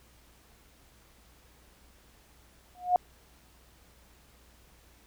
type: tone with exponential growth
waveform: sine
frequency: 720 Hz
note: F#5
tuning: 47 cents flat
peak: -16 dBFS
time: 2.75-2.96 s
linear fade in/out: 1 ms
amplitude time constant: 45 ms
effects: added 60 Hz sine -61 dBFS peak until 5.06 s + pink hiss -61 dBFS RMS until 5.06 s